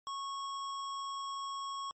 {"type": "tone", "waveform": "square", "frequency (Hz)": 1100, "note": "C#6", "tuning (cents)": -14, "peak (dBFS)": -38, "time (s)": [0.07, 1.91], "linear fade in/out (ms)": 0, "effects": ["MP3 32 kbps"]}